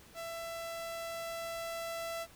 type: tone with level ramp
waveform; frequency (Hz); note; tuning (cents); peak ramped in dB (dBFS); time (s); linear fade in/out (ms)
sawtooth; 667; E5; +20; -36 to -33; 0.14-2.27; 50
effects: pink hiss -58 dBFS RMS until 2.35 s